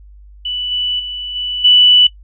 sine tone with level steps, 2970 Hz, F#7, 6 cents sharp, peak -18 / -15 / -22 / -18 / -5 dBFS, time 0.45-2.07 s, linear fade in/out 5 ms, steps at 0.71 / 0.99 / 1.35 / 1.64 s, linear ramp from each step 10 ms, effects noise-tail reverb RT60 0.1 s tail -19 dB re dry + added 50 Hz sine -37 dBFS peak until 2.23 s

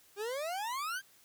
40% pulse exponential sweep, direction up, 391.9 to 1632 Hz, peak -34 dBFS, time 0.16-1.02 s, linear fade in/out 50 ms, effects white hiss -63 dBFS RMS until 1.24 s

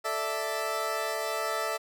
20% pulse chord, A suspended fourth, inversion none, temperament equal, 440 / 587.3 / 659.3 Hz, A4 / D5 / E5, 0 / 0 / 0 cents, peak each -30 / -30 / -27 dBFS, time 0.04-1.78 s, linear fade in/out 20 ms, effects none

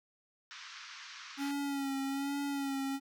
pink band-pass noise, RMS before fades -49 dBFS, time 0.51-1.51 s, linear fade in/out 0 ms, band 1100 to 6200 Hz, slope 48 dB/octave
square tone with vibrato, 277.2 Hz, C#4, in tune, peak -34 dBFS, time 1.37-3 s, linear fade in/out 50 ms, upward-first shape sine, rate 1.2 Hz, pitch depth 37 cents each way
effects none

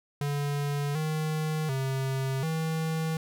square tone with pitch steps, 143.8 / 155.8 / 133.6 / 160.3 Hz, D3 / D#3 / C3 / E3, -36 / +3 / +36 / -48 cents, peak -28 dBFS, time 0.21-3.17 s, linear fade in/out 2 ms, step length 740 ms, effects none

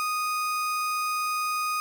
35% pulse tone, 1241 Hz, D#6, 5 cents flat, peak -24 dBFS, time 0-1.8 s, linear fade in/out 0 ms, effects none

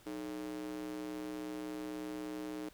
square tone with high-pass filter, 61.74 Hz, B1, in tune, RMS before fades -42 dBFS, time 0.06-2.69 s, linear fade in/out 5 ms, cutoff 330 Hz, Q 4.2, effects pink hiss -62 dBFS RMS until 2.73 s

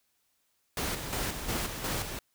pink noise with tremolo, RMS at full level -32 dBFS, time 0.77-2.19 s, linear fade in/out 2 ms, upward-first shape square, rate 2.8 Hz, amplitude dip 50%, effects white hiss -74 dBFS RMS until 2.34 s

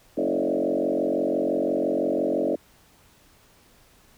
sine tone with frequency modulation, 440 Hz, A4, in tune, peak -21 dBFS, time 0.17-2.56 s, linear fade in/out 10 ms, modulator 45.9 Hz, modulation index 4.2, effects pink hiss -57 dBFS RMS until 4.17 s

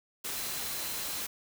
sine tone in noise, 4070 Hz, C8, 49 cents flat, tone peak -45 dBFS, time 0.35-1.21 s, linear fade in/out 10 ms, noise white, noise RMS -36 dBFS, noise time 0.24-1.27 s, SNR -12 dB, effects none

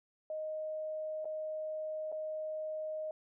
sine tone with dropouts, 622.3 Hz, D#5, in tune, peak -36 dBFS, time 0.3-3.11 s, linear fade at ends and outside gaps 2 ms, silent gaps 1.246-1.254 / 2.118-2.124 s, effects none

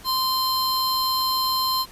square tone pair together, 1039 / 4156 Hz, C6 / C8, -12 / -12 cents, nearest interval 2 octaves, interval 2400 cents, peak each -24 dBFS, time 0.04-1.86 s, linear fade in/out 50 ms, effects pink hiss -46 dBFS RMS until 1.91 s + resampled to 32000 Hz

